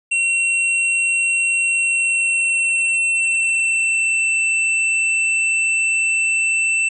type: tone with pitch glide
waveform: square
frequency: 2729 to 2673 Hz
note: F7 to E7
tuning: -41 to +23 cents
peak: -16 dBFS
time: 0.11-6.89 s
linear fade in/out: 10 ms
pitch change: -36 cents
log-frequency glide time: 1.63-4.42 s
effects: resampled to 22050 Hz